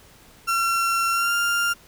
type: tone with pitch glide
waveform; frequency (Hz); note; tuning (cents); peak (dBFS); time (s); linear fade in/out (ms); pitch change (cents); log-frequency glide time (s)
35% pulse; 1361 to 1396.8; F6 to F6; -45 to 0; -18; 0.47-1.74; 20; +45; 1.11-1.34
effects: pink hiss -51 dBFS RMS until 1.87 s